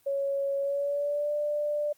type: tone with pitch glide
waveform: sine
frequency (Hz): 555 to 591.4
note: C#5 to D5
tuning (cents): +2 to +12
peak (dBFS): -26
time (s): 0.06-1.93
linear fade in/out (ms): 10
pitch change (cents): +110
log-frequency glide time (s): 0.58-1.32
effects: white hiss -65 dBFS RMS until 1.97 s + Opus 32 kbps